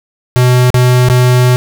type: tone with dropouts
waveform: square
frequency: 125.1 Hz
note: B2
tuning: 23 cents sharp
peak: -6 dBFS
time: 0.36-1.56 s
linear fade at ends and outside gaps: 0 ms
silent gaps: 0.703-0.743 / 1.087-1.099 s
effects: none